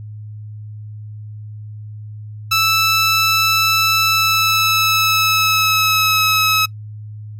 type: tone with pitch glide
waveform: 15% pulse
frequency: 1318 to 1286.4 Hz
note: E6 to E6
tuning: -1 to -43 cents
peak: -6 dBFS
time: 2.51-6.66 s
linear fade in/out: 10 ms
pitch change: -42 cents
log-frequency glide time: 4.06-6.24 s
effects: noise-tail reverb RT60 0.1 s tail -23 dB re dry + added 106 Hz sine -29 dBFS peak until 7.39 s